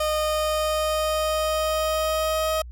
30% pulse tone with pitch glide, 614 to 630.9 Hz, D#5 to D#5, -23 to +24 cents, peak -19 dBFS, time 0-2.62 s, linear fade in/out 5 ms, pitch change +47 cents, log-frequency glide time 0.18-2.49 s, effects added 60 Hz sine -36 dBFS peak until 2.71 s

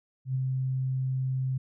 sine tone with ADSR envelope, 130.81 Hz, C3, in tune, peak -24 dBFS, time 0.25-1.58 s, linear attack 100 ms, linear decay 15 ms, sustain -2 dB, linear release 8 ms, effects none

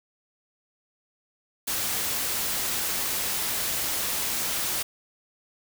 white noise, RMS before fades -28 dBFS, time 1.67-4.83 s, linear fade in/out 10 ms, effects none

